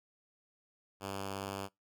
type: tone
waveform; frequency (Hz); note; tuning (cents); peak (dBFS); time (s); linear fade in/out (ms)
5% pulse; 98; G2; 0; -27; 1-1.69; 50
effects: noise-tail reverb RT60 0.2 s tail -25 dB re dry